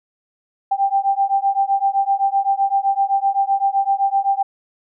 sine beating tone pair, 784 / 791.8 Hz, G5 / G5, 0 / +17 cents, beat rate 7.8 Hz, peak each -18 dBFS, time 0.71-4.43 s, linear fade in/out 10 ms, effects none

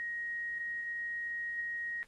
sine tone, 1882 Hz, A#6, 16 cents sharp, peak -35 dBFS, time 0-2.03 s, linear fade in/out 0 ms, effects pink hiss -68 dBFS RMS until 2.07 s + AAC 32 kbps

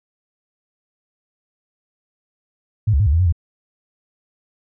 sine tone with pitch steps, 107.4 / 69.8 / 104 / 71.2 / 82.3 / 92.1 / 83.5 Hz, A2 / C#2 / G#2 / C#2 / E2 / F#2 / E2, -41 / +13 / +3 / +47 / -2 / -7 / +23 cents, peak -12 dBFS, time 2.87-3.325 s, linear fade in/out 10 ms, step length 65 ms, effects none

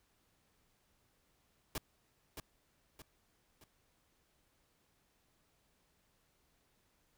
pink noise with echo, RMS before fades -39 dBFS, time 1.75-1.78 s, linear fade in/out 2 ms, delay 620 ms, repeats 3, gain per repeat -7 dB, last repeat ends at 3.64 s, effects pink hiss -75 dBFS RMS until 7.17 s

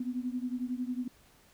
sine beating tone pair, 245.6 / 256.6 Hz, B3 / C4, -9 / -34 cents, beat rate 11 Hz, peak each -34 / -36 dBFS, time 0-1.08 s, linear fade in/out 5 ms, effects pink hiss -62 dBFS RMS until 1.53 s

